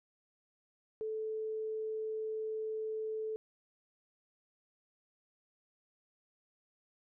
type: tone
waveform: sine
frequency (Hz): 436.8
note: A4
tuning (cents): -13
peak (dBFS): -35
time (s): 1.01-3.36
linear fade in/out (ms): 0
effects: none